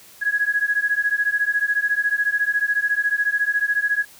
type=beating tone pair; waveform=sine; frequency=1661.2 / 1675.2 Hz; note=G#6 / G#6; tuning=0 / +15 cents; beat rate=14 Hz; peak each=-21 dBFS; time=0.21-4.05 s; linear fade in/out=20 ms; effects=white hiss -47 dBFS RMS until 4.19 s